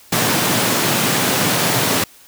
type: high-pass noise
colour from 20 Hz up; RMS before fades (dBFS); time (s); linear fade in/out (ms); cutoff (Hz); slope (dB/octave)
pink; -17; 0.12-2.04; 5; 110; 48
effects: white hiss -46 dBFS RMS until 2.27 s